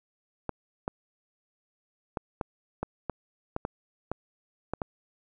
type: clicks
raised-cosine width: 1 ms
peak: -16 dBFS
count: 11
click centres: 0.493 / 0.879 / 2.172 / 2.412 / 2.83 / 3.097 / 3.564 / 3.651 / 4.116 / 4.736 / 4.818 s
effects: none